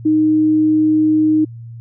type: tone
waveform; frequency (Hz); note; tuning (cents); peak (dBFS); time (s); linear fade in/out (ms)
sine; 310; D#4; -6; -10; 0.05-1.45; 10
effects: added 116 Hz sine -30 dBFS peak until 1.8 s